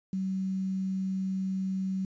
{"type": "tone with quantisation", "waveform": "sine", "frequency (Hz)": 190, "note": "F#3", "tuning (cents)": 46, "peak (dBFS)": -28, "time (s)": [0.13, 2.05], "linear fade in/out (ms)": 2, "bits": 9, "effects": ["resampled to 16000 Hz"]}